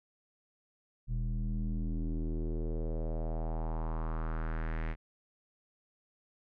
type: tone with low-pass filter sweep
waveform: square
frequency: 40.07 Hz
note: E1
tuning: 48 cents flat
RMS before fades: -34 dBFS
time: 1.07-4.96 s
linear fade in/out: 50 ms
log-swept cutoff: 140 to 2100 Hz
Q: 2.8
effects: none